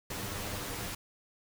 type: noise with comb filter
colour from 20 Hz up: pink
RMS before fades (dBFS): -38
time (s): 0.1-0.95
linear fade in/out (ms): 5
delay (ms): 10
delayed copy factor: +0.55
effects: none